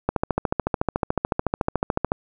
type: click train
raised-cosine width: 1 ms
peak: -6 dBFS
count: 29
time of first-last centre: 0.09-2.119 s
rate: 13.8 Hz
effects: none